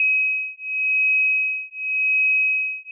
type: beating tone pair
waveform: sine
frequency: 2541 / 2541.88 Hz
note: D#7 / D#7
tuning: +36 / +36 cents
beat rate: 0.88 Hz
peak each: -21 dBFS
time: 0-2.91 s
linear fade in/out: 2 ms
effects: none